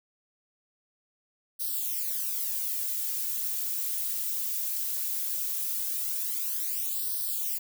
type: noise with flanger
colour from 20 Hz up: violet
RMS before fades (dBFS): -31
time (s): 1.59-7.59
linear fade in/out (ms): 20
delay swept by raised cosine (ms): 0.21 to 4.01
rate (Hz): 0.18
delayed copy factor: +0.85
effects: none